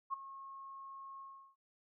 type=tone with ADSR envelope; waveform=sine; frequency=1086 Hz; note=C#6; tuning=36 cents flat; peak=-32 dBFS; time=0.1-1.56 s; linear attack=34 ms; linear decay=10 ms; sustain=-15 dB; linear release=360 ms; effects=none